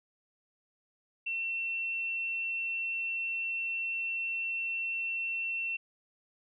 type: tone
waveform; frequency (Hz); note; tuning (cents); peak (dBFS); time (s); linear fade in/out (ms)
sine; 2703; E7; +43; -31; 1.26-5.77; 10
effects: none